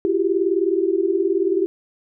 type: tone cluster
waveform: sine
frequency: 338.1 / 378.8 / 397.8 Hz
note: E4 / F#4 / G4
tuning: +44 / +41 / +25 cents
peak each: -21 dBFS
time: 0.05-1.66 s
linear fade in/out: 0 ms
effects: none